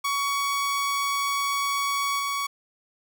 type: tone with level steps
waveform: sawtooth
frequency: 1123 Hz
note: C#6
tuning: 22 cents sharp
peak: -20 / -22 dBFS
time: 0.04-2.47 s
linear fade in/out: 10 ms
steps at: 2.19 s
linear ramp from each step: 2 ms
effects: none